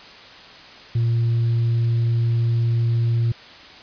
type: tone with tanh clipping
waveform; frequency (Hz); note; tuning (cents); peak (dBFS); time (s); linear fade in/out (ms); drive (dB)
sine; 116.54; A#2; 0; -17; 0.95-3.32; 5; 1
effects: white hiss -42 dBFS RMS until 3.82 s + resampled to 11025 Hz